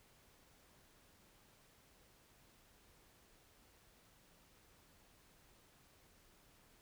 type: silence
effects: pink hiss -68 dBFS RMS until 6.81 s